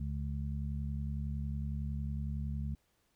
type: harmonic tone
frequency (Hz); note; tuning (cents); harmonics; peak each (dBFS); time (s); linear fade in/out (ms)
70.9; C#2; +40; 1 / 2 / 3; -36 / -39 / -43; 0-2.75; 5
effects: pink hiss -75 dBFS RMS until 3.15 s